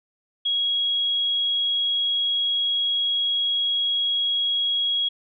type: tone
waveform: sine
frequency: 3310 Hz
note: G#7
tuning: 6 cents flat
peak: -20 dBFS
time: 0.45-5.09 s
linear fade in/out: 10 ms
effects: none